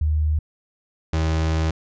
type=tone pair in turn; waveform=sine / 35% pulse; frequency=76.6 / 79.85 Hz; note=D#2 / D#2; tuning=-27 / +45 cents; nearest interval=minor second; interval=72 cents; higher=second; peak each=-17 / -17 dBFS; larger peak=neither; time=0.01-0.39 / 1.13-1.71 s; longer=second; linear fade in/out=5 ms; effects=resampled to 16000 Hz